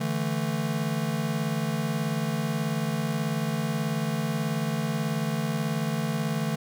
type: chord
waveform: square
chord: D suspended second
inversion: none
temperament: just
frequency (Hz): 146.83 / 165.19 / 220.2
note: D3 / E3 / A3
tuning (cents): 0 / +4 / +2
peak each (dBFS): -31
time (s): 0-6.56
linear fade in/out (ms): 10
effects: none